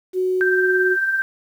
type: tone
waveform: sine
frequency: 370 Hz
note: F#4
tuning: in tune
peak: -17 dBFS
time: 0.13-0.97 s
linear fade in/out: 50 ms
type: tone with tremolo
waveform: sine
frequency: 1568 Hz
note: G6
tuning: in tune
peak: -15 dBFS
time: 0.41-1.22 s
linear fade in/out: 0 ms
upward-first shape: triangle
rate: 18 Hz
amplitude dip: 50%
effects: 8-bit